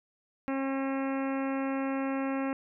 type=harmonic tone; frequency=270 Hz; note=C#4; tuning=45 cents flat; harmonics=1 / 2 / 3 / 4 / 5 / 6 / 7 / 8 / 9 / 10; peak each=-30 / -36 / -40 / -42 / -44 / -46 / -47 / -48 / -49 / -50 dBFS; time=0.48-2.53 s; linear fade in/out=0 ms; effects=none